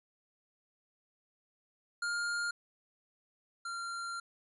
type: tone pair in turn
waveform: square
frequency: 1410 / 1381.8 Hz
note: F6 / F6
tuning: +16 / -19 cents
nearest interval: unison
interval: 35 cents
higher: first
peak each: -33 / -38 dBFS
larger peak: first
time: 2.02-2.51 / 3.65-4.2 s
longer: second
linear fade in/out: 5 ms
effects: resampled to 24000 Hz